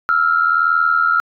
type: tone pair together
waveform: sine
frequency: 1320.7 / 1402 Hz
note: E6 / F6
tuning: +3 / +6 cents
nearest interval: minor second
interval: 103 cents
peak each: -15 / -14 dBFS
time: 0.09-1.2 s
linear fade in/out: 0 ms
effects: tanh soft clip ceiling -4 dBFS